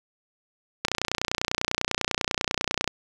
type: click train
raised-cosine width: 0.2 ms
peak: -6 dBFS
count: 62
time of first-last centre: 0.85-2.877 s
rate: 30.1 Hz
effects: none